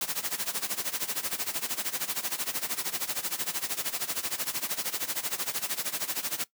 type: noise with tremolo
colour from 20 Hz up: white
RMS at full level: -29 dBFS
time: 0.01-6.44 s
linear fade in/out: 2 ms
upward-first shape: sine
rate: 13 Hz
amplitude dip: 85%
effects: noise-tail reverb RT60 0.1 s tail -18 dB re dry + high-pass 150 Hz 12 dB/octave